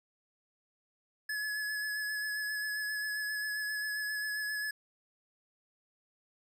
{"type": "tone with vibrato", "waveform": "square", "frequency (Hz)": 1703, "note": "G#6", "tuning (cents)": 43, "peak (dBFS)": -34, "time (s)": [1.29, 4.71], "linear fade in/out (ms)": 5, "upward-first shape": "sine", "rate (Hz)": 7.5, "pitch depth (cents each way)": 20, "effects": []}